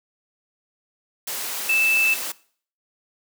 sine tone in noise, 2637 Hz, E7, in tune, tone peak -17 dBFS, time 1.69-2.14 s, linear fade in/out 5 ms, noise white, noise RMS -29 dBFS, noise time 1.27-2.32 s, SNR +9 dB, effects noise-tail reverb RT60 0.5 s tail -20 dB re dry + high-pass 300 Hz 12 dB/octave

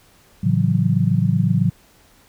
sine chord, F# minor seventh, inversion first, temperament just, 111 / 138.75 / 166.5 / 185 Hz, A2 / C#3 / E3 / F#3, +16 / +2 / +18 / 0 cents, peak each -20 dBFS, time 0.43-1.7 s, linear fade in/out 10 ms, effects pink hiss -53 dBFS RMS until 2.28 s

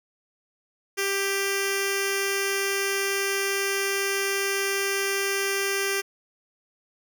10% pulse tone with notch filter, 393.9 Hz, G4, 8 cents sharp, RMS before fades -26 dBFS, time 0.97-6.02 s, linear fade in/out 20 ms, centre 890 Hz, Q 0.65, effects none

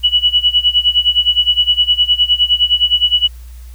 sine tone with tremolo, 2943 Hz, F#7, 10 cents flat, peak -6 dBFS, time 0.03-3.28 s, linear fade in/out 20 ms, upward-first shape sine, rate 9.7 Hz, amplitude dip 90%, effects added 60 Hz sine -30 dBFS peak until 3.74 s + white hiss -48 dBFS RMS until 3.74 s

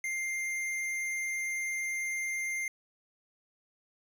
sine tone with tanh clipping, 2103 Hz, C7, 8 cents sharp, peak -33 dBFS, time 0.04-2.68 s, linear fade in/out 2 ms, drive 17 dB, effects resampled to 32000 Hz

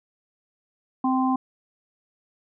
harmonic tone, 260 Hz, C4, 11 cents flat, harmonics 1 / 3 / 4, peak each -21 / -26 / -27 dBFS, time 1.04-1.36 s, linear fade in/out 5 ms, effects none

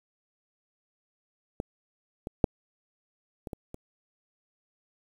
clicks, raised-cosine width 2 ms, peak -17 / -21 / -6 / -23 / -22 / -26 dBFS, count 6, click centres 1.601 / 2.271 / 2.442 / 3.472 / 3.532 / 3.744 s, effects 8-bit

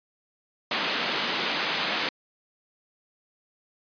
white band-pass noise, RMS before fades -28 dBFS, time 0.71-2.09 s, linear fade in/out 2 ms, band 180 to 4100 Hz, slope 24 dB/octave, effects resampled to 11025 Hz

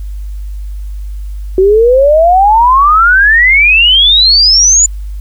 sine exponential sweep, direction up, 369.4 to 7090 Hz, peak -3 dBFS, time 1.58-4.86 s, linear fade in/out 2 ms, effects added 50 Hz sine -18 dBFS peak until 5.2 s + white hiss -48 dBFS RMS until 5.2 s

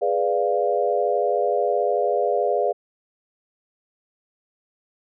sine chord, G# diminished seventh, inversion none, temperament equal, 415.3 / 493.9 / 587.3 / 698.5 Hz, G#4 / B4 / D5 / F5, 0 / 0 / 0 / 0 cents, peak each -24 dBFS, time 0.01-2.73 s, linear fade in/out 20 ms, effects none

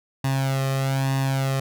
sawtooth tone with flanger, 134.8 Hz, C#3, 48 cents flat, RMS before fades -23 dBFS, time 0.24-1.6 s, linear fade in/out 5 ms, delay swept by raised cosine 1.1 to 1.62 ms, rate 1.1 Hz, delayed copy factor +0.75, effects none

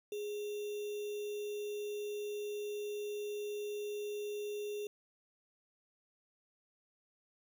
sine tone with sample-and-hold, 415.3 Hz, G#4, in tune, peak -37 dBFS, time 0.12-4.87 s, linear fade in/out 2 ms, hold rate 3150 Hz, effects none

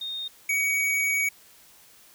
sine / square tone pair in turn, 3689 / 2255 Hz, A#7 / C#7, -19 / +29 cents, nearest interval major sixth, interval 852 cents, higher first, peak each -30 / -23 dBFS, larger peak second, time 0.01-0.28 / 0.49-1.29 s, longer second, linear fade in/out 5 ms, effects white hiss -54 dBFS RMS until 2.14 s

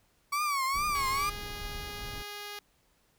35% pulse tone with vibrato, 1129 Hz, C#6, 31 cents sharp, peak -26 dBFS, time 0.32-1.3 s, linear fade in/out 10 ms, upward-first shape triangle, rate 2.3 Hz, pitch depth 140 cents each way
brown noise, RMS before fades -42 dBFS, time 0.74-2.23 s, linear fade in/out 10 ms
5% pulse tone, 412 Hz, G#4, 14 cents flat, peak -28 dBFS, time 0.95-2.59 s, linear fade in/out 2 ms
effects pink hiss -69 dBFS RMS until 3.18 s

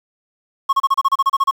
triangle tone bursts, 1092 Hz, C#6, 26 cents flat, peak -9 dBFS, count 12, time 0.69-1.511 s, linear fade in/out 10 ms, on 40 ms, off 31 ms, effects 7-bit

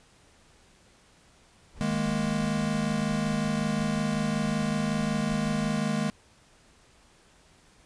brown noise with tremolo, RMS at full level -43 dBFS, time 1.73-5.81 s, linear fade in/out 50 ms, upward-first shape sine, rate 5.9 Hz, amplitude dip 60%
square chord, D# suspended fourth, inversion none, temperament equal, 155.56 / 207.7 / 233.1 Hz, D#3 / G#3 / A#3, 0 / 0 / 0 cents, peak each -32 / -29 / -32 dBFS, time 1.81-6.1 s, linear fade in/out 0 ms
effects pink hiss -59 dBFS RMS until 7.85 s + resampled to 22050 Hz

